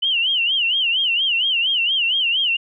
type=tone with vibrato; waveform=sine; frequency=2960 Hz; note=F#7; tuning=in tune; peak=-16 dBFS; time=0.02-2.57 s; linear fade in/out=10 ms; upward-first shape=sine; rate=4.3 Hz; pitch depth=160 cents each way; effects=none